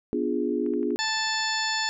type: chord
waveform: sine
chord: B diminished seventh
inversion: none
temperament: equal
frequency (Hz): 246.9 / 293.7 / 349.2 / 415.3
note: B3 / D4 / F4 / Ab4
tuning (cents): 0 / 0 / 0 / 0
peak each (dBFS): -29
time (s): 0.13-0.96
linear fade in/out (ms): 0
type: clicks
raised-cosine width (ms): 0.5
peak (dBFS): -35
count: 11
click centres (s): 0.663 / 0.737 / 0.83 / 0.906 / 1.044 / 1.084 / 1.17 / 1.212 / 1.27 / 1.343 / 1.406
type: harmonic tone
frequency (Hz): 880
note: A5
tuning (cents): 0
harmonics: 1 / 2 / 3 / 4 / 5 / 6 / 8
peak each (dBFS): -31 / -29 / -36 / -34 / -31 / -34 / -36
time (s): 0.99-1.89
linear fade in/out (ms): 0
effects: none